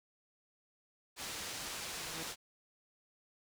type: low-pass noise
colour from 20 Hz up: white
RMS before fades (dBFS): -43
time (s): 1.16-2.36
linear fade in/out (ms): 50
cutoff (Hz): 7200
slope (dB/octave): 12
type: tone with exponential growth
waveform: 15% pulse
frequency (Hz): 162.5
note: E3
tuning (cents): -24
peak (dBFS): -36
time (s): 1.77-2.23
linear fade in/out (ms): 2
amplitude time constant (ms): 100
effects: none